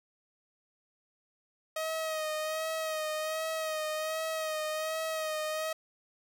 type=tone with vibrato; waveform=sawtooth; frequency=629 Hz; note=D#5; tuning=19 cents sharp; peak=-28 dBFS; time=1.76-5.73 s; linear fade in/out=5 ms; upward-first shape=sine; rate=1.3 Hz; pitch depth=33 cents each way; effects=none